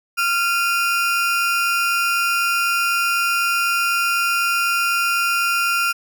35% pulse tone pair together, 1384 / 2468 Hz, F6 / D#7, -16 / -15 cents, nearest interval minor seventh, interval 1001 cents, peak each -16 / -22 dBFS, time 0.17-5.93 s, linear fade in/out 20 ms, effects none

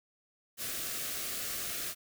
white band-stop noise, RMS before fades -37 dBFS, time 0.57-1.95 s, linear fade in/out 50 ms, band 750 to 1100 Hz, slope 96 dB/octave, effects none

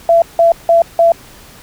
sine tone bursts, 673 Hz, E5, 36 cents sharp, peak -5 dBFS, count 4, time 0.09-1.12 s, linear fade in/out 2 ms, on 130 ms, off 170 ms, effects pink hiss -39 dBFS RMS until 1.62 s

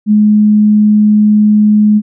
sine tone, 210.9 Hz, G#3, 27 cents sharp, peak -4 dBFS, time 0.06-2.02 s, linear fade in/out 50 ms, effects none

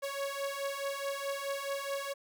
sawtooth beating tone pair, 553 / 557.7 Hz, C#5 / C#5, -4 / +10 cents, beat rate 4.7 Hz, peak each -34 / -33 dBFS, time 0.02-2.14 s, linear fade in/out 20 ms, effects none

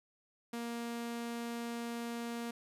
sawtooth tone, 234.8 Hz, A#3, 13 cents sharp, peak -34 dBFS, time 0.53-2.51 s, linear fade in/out 5 ms, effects resampled to 32000 Hz + 11-bit

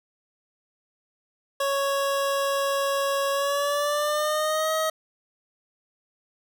25% pulse tone with pitch glide, 554.4 to 633.2 Hz, C#5 to D#5, 0 to +30 cents, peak -19 dBFS, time 1.6-4.9 s, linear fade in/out 5 ms, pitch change +230 cents, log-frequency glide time 3.32-4.71 s, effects none

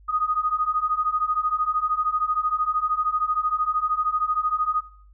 sine beating tone pair, 1236 / 1249 Hz, D#6 / D#6, -12 / +6 cents, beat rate 13 Hz, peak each -25 / -22 dBFS, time 0.08-4.82 s, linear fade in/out 20 ms, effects noise-tail reverb RT60 0.5 s tail -19 dB re dry + added 50 Hz sine -48 dBFS peak until 5.13 s

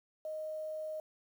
sine tone with quantisation, 622.3 Hz, D#5, in tune, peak -37 dBFS, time 0.25-1 s, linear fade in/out 2 ms, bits 10, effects none

